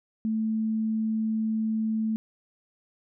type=tone; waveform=sine; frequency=220 Hz; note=A3; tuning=in tune; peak=-24 dBFS; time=0.25-2.16 s; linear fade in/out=0 ms; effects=none